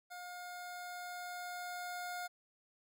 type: tone with level ramp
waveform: 25% pulse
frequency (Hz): 714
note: F5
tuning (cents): +38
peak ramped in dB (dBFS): -42 to -36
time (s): 0.1-2.28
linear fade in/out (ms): 20
effects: none